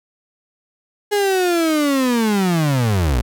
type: linear sweep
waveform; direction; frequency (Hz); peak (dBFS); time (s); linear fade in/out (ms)
35% pulse; down; 418.2 to 51.91; -13; 1.11-3.22; 20
effects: none